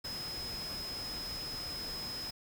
sine tone in noise, 5100 Hz, D#8, 42 cents sharp, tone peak -39 dBFS, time 0.04-2.31 s, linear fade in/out 10 ms, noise pink, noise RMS -45 dBFS, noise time 0.04-2.31 s, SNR +3 dB, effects none

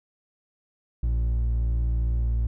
triangle tone pair together, 57.88 / 115.2 Hz, A#1 / A#2, -12 / -20 cents, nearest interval octave, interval 1192 cents, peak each -18 / -28 dBFS, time 1.03-2.47 s, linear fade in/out 5 ms, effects tanh soft clip ceiling -18 dBFS

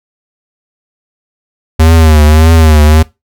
square tone with vibrato, 78.5 Hz, D#2, 16 cents sharp, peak -3 dBFS, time 1.79-3.03 s, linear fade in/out 10 ms, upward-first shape triangle, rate 1.7 Hz, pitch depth 92 cents each way, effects noise-tail reverb RT60 0.2 s tail -20 dB re dry

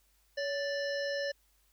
harmonic tone with a mistuned harmonic, 587.3 Hz, D5, in tune, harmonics 1 / 3 / 5 / 7 / 9 / 10, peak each -33 / -38 / -48 / -47 / -43 / -56 dBFS, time 0.37-1.32 s, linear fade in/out 10 ms, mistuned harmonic 1, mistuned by -68 cents, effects added 50 Hz sine -70 dBFS peak until 1.72 s + white hiss -71 dBFS RMS until 1.72 s

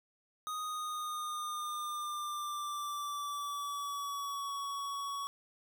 square tone with pitch glide, 1244.5 to 1121.6 Hz, D#6 to C#6, 0 to +20 cents, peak -37 dBFS, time 0.47-5.27 s, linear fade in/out 0 ms, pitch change -180 cents, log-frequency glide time 0.62-4.52 s, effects 12-bit

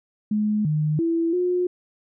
sine tone with pitch steps, 211.5 / 152.4 / 332.3 / 359 Hz, G#3 / D#3 / E4 / F4, +32 / -36 / +14 / +48 cents, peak -19 dBFS, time 0.31-1.67 s, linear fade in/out 5 ms, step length 340 ms, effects none

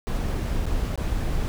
brown noise with dropouts, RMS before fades -25 dBFS, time 0.07-1.48 s, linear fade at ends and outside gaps 0 ms, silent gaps 0.656-0.665 / 0.957-0.976 s, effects none

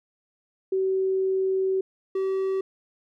sine / triangle tone pair in turn, 380.7 / 383.3 Hz, F#4 / G4, +49 / -39 cents, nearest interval unison, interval 12 cents, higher second, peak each -21 dBFS, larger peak neither, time 0.72-1.81 / 2.15-2.61 s, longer first, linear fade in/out 5 ms, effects none

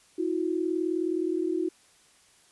sine tone pair together, 323.1 / 362.4 Hz, E4 / F#4, -35 / -36 cents, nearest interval major second, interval 199 cents, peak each -28 / -28 dBFS, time 0.18-1.69 s, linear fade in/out 10 ms, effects white hiss -60 dBFS RMS until 2.51 s + resampled to 24000 Hz

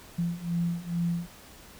sine beating tone pair, 170 / 172.3 Hz, F3 / F3, -46 / -23 cents, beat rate 2.3 Hz, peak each -31 / -29 dBFS, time 0.18-1.27 s, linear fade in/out 10 ms, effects pink hiss -50 dBFS RMS until 1.79 s

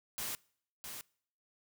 white noise with echo, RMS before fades -39 dBFS, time 0.18-0.35 s, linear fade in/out 0 ms, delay 660 ms, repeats 1, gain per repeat -6 dB, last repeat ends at 1.01 s, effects noise-tail reverb RT60 0.6 s tail -25 dB re dry

